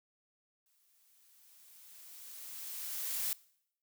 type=noise with exponential growth; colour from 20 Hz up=blue; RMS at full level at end=-34 dBFS; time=0.66-3.33 s; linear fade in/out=1 ms; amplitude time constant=580 ms; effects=noise-tail reverb RT60 0.7 s tail -22 dB re dry